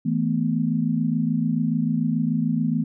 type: chord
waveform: sine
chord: E suspended fourth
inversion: none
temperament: equal with one note detuned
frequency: 161.89 / 220 / 246.9 Hz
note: E3 / A3 / B3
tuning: -31 / 0 / 0 cents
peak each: -24 dBFS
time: 0.05-2.84 s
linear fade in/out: 10 ms
effects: none